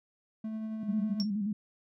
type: tone with tremolo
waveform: triangle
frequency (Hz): 219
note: A3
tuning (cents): -8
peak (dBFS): -31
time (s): 0.44-1.23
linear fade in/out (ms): 5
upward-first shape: sine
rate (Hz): 11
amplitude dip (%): 25
type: tone with vibrato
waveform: sine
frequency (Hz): 205.8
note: G#3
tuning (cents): -16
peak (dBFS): -29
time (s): 0.83-1.53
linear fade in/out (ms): 5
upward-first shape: square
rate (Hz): 9.5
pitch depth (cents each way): 74
type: tone with exponential decay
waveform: sine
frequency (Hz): 5480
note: F8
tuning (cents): -34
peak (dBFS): -29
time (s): 1.2-1.3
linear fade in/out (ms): 0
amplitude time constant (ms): 20
effects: none